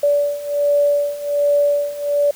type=beating tone pair; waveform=sine; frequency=577 / 578.3 Hz; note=D5 / D5; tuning=-31 / -27 cents; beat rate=1.3 Hz; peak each=-19 / -16 dBFS; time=0.03-2.31 s; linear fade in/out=5 ms; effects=white hiss -42 dBFS RMS until 2.35 s